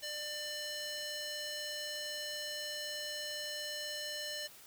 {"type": "tone with band-pass filter", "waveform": "square", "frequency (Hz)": 596, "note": "D5", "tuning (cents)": 25, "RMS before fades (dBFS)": -41, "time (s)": [0.02, 4.48], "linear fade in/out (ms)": 20, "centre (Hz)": 4500, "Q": 1.2, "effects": ["white hiss -56 dBFS RMS until 4.66 s"]}